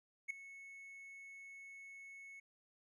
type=tone with ADSR envelope; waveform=triangle; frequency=2201 Hz; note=C#7; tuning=13 cents flat; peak=-33 dBFS; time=0.28-2.4 s; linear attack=24 ms; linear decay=4 ms; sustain=-17 dB; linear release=7 ms; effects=resampled to 32000 Hz